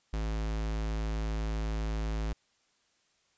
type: tone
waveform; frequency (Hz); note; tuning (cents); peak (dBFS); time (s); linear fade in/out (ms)
square; 53.9; A1; -35; -31; 0.13-2.33; 5
effects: white hiss -71 dBFS RMS until 3.37 s + resampled to 16000 Hz